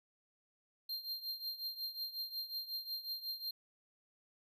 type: tone with tremolo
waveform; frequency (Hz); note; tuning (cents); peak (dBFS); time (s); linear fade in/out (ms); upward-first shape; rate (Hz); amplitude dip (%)
square; 4186; C8; 0; -37; 0.89-3.51; 5; triangle; 5.5; 85
effects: none